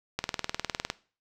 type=click train; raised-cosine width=0.2 ms; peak=-11 dBFS; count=15; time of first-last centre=0.19-0.901 s; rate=19.7 Hz; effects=noise-tail reverb RT60 0.4 s tail -19 dB re dry